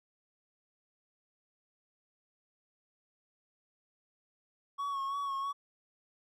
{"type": "tone with vibrato", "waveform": "triangle", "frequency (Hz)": 1108.7, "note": "C#6", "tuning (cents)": 0, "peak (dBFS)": -31, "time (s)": [4.78, 5.53], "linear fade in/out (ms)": 20, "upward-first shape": "sine", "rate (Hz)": 3, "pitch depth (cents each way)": 37, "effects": []}